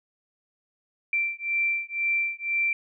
sine beating tone pair, 2349 / 2351 Hz, D7 / D7, 0 / +1 cents, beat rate 2 Hz, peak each -27 dBFS, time 1.13-2.73 s, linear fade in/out 2 ms, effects none

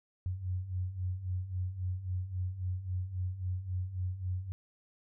sine beating tone pair, 89.3 / 93 Hz, F2 / F#2, +39 / +9 cents, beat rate 3.7 Hz, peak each -39 / -34 dBFS, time 0.26-4.52 s, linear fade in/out 0 ms, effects none

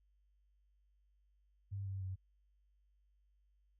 sine tone with pitch steps, 98.8 / 96.6 / 94 Hz, G2 / G2 / F#2, +14 / -25 / +28 cents, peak -39 dBFS, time 1.71-2.16 s, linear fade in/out 20 ms, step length 150 ms, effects added 50 Hz sine -70 dBFS peak until 3.79 s

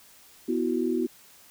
sine chord, B suspended fourth, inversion none, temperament equal, 246.9 / 329.6 / 370 Hz, B3 / E4 / F#4, 0 / 0 / 0 cents, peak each -28 dBFS, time 0.48-1.07 s, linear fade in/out 10 ms, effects white hiss -54 dBFS RMS until 1.5 s

